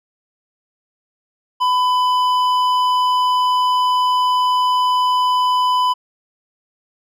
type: tone with hard clipping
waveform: triangle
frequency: 1001 Hz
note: B5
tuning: 23 cents sharp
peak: -15 dBFS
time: 1.6-5.94 s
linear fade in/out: 20 ms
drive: 12 dB
effects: none